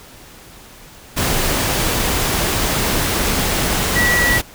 sine tone in noise, 1940 Hz, B6, 31 cents flat, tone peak -14 dBFS, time 3.95-4.39 s, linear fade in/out 20 ms, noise pink, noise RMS -18 dBFS, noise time 1.16-4.42 s, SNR +1 dB, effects pink hiss -41 dBFS RMS until 4.54 s

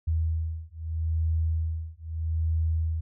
sine beating tone pair, 80.3 / 81.09 Hz, E2 / E2, -45 / -28 cents, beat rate 0.79 Hz, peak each -28 dBFS, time 0.07-3.01 s, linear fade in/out 10 ms, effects none

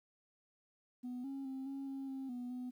sine tone with pitch steps, 248.1 / 272.8 / 265 / 273.5 / 270.8 / 267 / 245.7 / 250.2 Hz, B3 / C#4 / C4 / C#4 / C#4 / C4 / B3 / B3, +8 / -28 / +22 / -23 / -40 / +35 / -9 / +23 cents, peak -38 dBFS, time 1.03-2.71 s, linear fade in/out 20 ms, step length 210 ms, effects tanh soft clip ceiling -39 dBFS + 12-bit

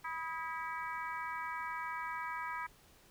harmonic tone with a mistuned harmonic, 326.3 Hz, E4, 18 cents flat, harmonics 3 / 4 / 5 / 6 / 7, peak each -41 / -43 / -45 / -47 / -48 dBFS, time 0.04-2.67 s, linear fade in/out 10 ms, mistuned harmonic 4, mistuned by -60 cents, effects pink hiss -63 dBFS RMS until 3.1 s

